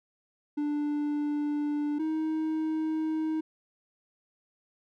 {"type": "tone pair in turn", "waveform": "triangle", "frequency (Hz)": [294.5, 314.9], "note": ["D4", "D#4"], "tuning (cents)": [5, 21], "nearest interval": "minor second", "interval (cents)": 116, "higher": "second", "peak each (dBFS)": -25, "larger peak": "neither", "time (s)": [[0.57, 1.99], [1.99, 3.41]], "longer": "neither", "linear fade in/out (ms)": 10, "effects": []}